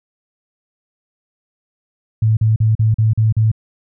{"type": "tone bursts", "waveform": "sine", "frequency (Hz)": 110, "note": "A2", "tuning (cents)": 0, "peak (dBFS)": -10, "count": 7, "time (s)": [2.22, 3.516], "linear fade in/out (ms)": 5, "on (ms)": 150, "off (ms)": 41, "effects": []}